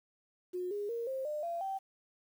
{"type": "tone with pitch steps", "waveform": "sine", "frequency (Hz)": [361.5, 410.5, 466.1, 529.3, 601, 682.4, 774.9], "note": ["F#4", "G#4", "A#4", "C5", "D5", "F5", "G5"], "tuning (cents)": [-40, -20, 0, 20, 40, -40, -20], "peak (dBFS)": -34, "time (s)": [0.53, 1.79], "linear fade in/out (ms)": 20, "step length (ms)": 180, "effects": ["10-bit"]}